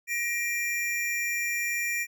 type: tone pair together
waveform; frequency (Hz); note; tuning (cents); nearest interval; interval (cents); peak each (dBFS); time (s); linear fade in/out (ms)
square; 1882.1 / 2373; A#6 / D7; +16 / +17; major third; 401; -33 / -29; 0.07-2.07; 50
effects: none